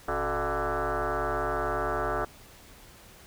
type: tone with frequency modulation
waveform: sine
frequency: 367.9 Hz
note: F#4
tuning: 10 cents flat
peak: -26 dBFS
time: 0.08-2.25 s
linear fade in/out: 5 ms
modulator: 161 Hz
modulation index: 7
effects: pink hiss -52 dBFS RMS until 3.26 s